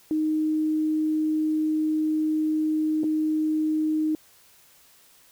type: tone with dropouts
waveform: sine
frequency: 310.5 Hz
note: D#4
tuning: 3 cents flat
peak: -21 dBFS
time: 0.11-4.15 s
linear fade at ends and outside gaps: 1 ms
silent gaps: 3.034-3.041 s
effects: white hiss -56 dBFS RMS until 5.31 s